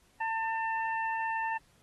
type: harmonic tone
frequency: 897 Hz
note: A5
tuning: 33 cents sharp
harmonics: 1 / 2 / 3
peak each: -31 / -35 / -42 dBFS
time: 0.2-1.58 s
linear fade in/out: 10 ms
effects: pink hiss -66 dBFS RMS until 1.82 s + AAC 32 kbps